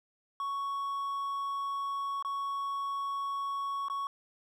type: tone with dropouts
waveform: triangle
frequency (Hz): 1112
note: C#6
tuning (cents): +5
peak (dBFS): -30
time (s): 0.4-4.07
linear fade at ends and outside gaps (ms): 1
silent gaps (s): 2.225-2.248 / 3.884-3.899
effects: none